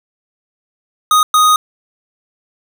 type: tone bursts at uneven times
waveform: square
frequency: 1244.5 Hz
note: D#6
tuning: in tune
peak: -8 dBFS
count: 2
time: 1.11-1.23 / 1.34-1.56 s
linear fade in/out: 2 ms
effects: none